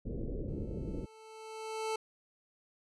pink low-pass noise, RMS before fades -38 dBFS, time 0.05-1.06 s, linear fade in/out 10 ms, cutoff 520 Hz, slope 48 dB/octave
25% pulse tone with exponential growth, 440 Hz, A4, in tune, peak -28 dBFS, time 0.48-1.96 s, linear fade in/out 5 ms, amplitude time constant 320 ms
effects resampled to 24000 Hz

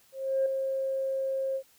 sine tone with ADSR envelope, 535 Hz, C5, 38 cents sharp, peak -21 dBFS, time 0.12-1.63 s, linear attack 340 ms, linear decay 3 ms, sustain -6 dB, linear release 74 ms, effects tanh soft clip ceiling -18 dBFS + white hiss -62 dBFS RMS until 1.78 s

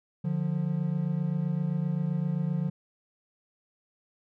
triangle tone pair together, 148.72 / 176.4 Hz, D3 / F3, +22 / +18 cents, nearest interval minor third, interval 296 cents, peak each -27 dBFS, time 0.24-2.7 s, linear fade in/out 10 ms, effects none

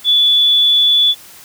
sine tone, 3448 Hz, A7, 36 cents flat, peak -8 dBFS, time 0.04-1.15 s, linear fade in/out 50 ms, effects white hiss -39 dBFS RMS until 1.44 s

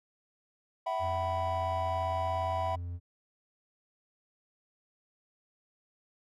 triangle chord, E suspended second, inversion none, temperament equal with one note detuned, 659.3 / 756.8 / 987.8 Hz, E5 / F#5 / B5, 0 / +39 / 0 cents, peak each -32 dBFS, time 0.86-2.76 s, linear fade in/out 10 ms
triangle tone, 87.31 Hz, F2, in tune, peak -33 dBFS, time 0.99-3 s, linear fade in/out 50 ms
effects tanh soft clip ceiling -20 dBFS

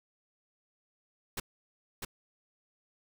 pink noise with echo, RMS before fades -35 dBFS, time 1.37-1.4 s, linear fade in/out 5 ms, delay 650 ms, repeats 1, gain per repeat -3 dB, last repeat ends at 2.05 s, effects none

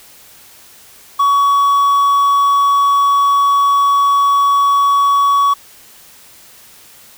triangle tone with quantisation, 1125 Hz, C#6, 25 cents sharp, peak -7 dBFS, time 1.19-5.54 s, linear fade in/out 10 ms, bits 6, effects white hiss -42 dBFS RMS until 7.17 s

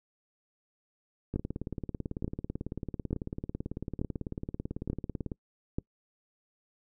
two click trains, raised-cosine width 3 ms, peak -17 / -22 dBFS, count 6 / 73, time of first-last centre 1.36-5.785 / 1.34-5.318 s, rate 1.13 / 18.1 Hz, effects noise-tail reverb RT60 0.1 s tail -26 dB re dry

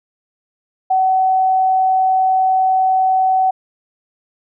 sine tone, 755 Hz, F#5, 35 cents sharp, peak -11 dBFS, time 0.9-3.51 s, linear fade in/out 10 ms, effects none

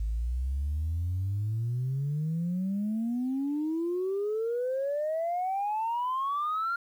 sine exponential sweep, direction up, 52.2 to 1405 Hz, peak -26 dBFS, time 0-6.76 s, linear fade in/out 5 ms, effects tanh soft clip ceiling -24 dBFS + 10-bit

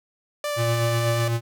sawtooth tone with vibrato, 587.3 Hz, D5, in tune, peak -21 dBFS, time 0.44-1.28 s, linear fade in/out 2 ms, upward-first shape sine, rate 7.1 Hz, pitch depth 8 cents each way
square tone with tremolo, 116.54 Hz, A#2, in tune, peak -21 dBFS, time 0.56-1.41 s, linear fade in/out 50 ms, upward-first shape sine, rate 8 Hz, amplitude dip 30%
effects none

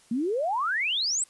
sine exponential sweep, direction up, 220 to 8330 Hz, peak -24 dBFS, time 0.11-1.24 s, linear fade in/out 5 ms, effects white hiss -58 dBFS RMS until 1.29 s + resampled to 24000 Hz

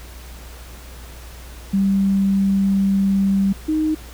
sine tone pair in turn, 195.6 / 311.1 Hz, G3 / D#4, -4 / 0 cents, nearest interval minor sixth, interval 804 cents, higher second, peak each -14 / -16 dBFS, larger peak first, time 1.73-3.53 / 3.68-3.95 s, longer first, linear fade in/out 10 ms, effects added 60 Hz sine -36 dBFS peak until 4.13 s + pink hiss -42 dBFS RMS until 4.13 s

